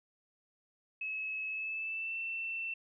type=tone with pitch glide; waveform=sine; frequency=2581 to 2683 Hz; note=E7 to E7; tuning=-37 to +30 cents; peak=-35 dBFS; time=1.01-2.74 s; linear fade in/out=5 ms; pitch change=+67 cents; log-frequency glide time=1.49-2.18 s; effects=none